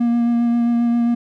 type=tone with vibrato; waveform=triangle; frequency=236.2 Hz; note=A#3; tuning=23 cents sharp; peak=-12 dBFS; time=0-1.15 s; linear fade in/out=10 ms; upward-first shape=sine; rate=7.5 Hz; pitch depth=13 cents each way; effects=none